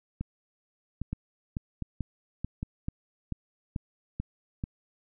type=two click trains; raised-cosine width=5 ms; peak=-20 / -19 dBFS; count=4 / 9; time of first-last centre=0.21-2.629 / 1.13-4.639 s; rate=1.24 / 2.28 Hz; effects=none